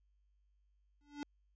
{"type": "tone with exponential growth", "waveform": "square", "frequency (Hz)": 290, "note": "D4", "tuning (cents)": -22, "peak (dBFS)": -38, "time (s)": [1.01, 1.23], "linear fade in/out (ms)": 0, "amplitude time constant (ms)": 47, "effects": ["added 50 Hz sine -70 dBFS peak until 1.55 s", "resampled to 16000 Hz"]}